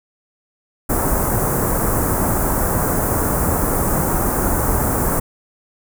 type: band-stop noise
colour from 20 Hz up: pink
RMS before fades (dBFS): -18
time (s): 0.89-5.2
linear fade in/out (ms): 10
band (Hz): 1400 to 8500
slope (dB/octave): 24
effects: none